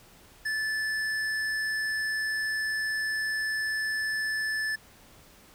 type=tone with hard clipping; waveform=triangle; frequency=1745 Hz; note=A6; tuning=15 cents flat; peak=-29 dBFS; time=0.45-4.76 s; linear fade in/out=10 ms; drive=14 dB; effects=pink hiss -55 dBFS RMS until 5.54 s